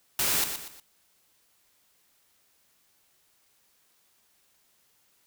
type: noise with echo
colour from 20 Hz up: white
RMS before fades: -26 dBFS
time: 0.19-0.44 s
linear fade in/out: 2 ms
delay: 120 ms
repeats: 3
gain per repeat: -8 dB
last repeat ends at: 0.8 s
effects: white hiss -67 dBFS RMS until 5.26 s